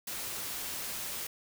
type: noise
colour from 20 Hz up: white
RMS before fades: -38 dBFS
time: 0.07-1.27 s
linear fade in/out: 5 ms
effects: none